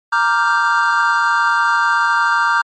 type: chord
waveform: triangle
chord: G minor seventh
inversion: first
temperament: equal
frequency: 932.3 / 1174.7 / 1396.9 / 1568 Hz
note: Bb5 / D6 / F6 / G6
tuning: 0 / 0 / 0 / 0 cents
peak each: -16 dBFS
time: 0.12-2.62 s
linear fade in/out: 10 ms
effects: MP3 32 kbps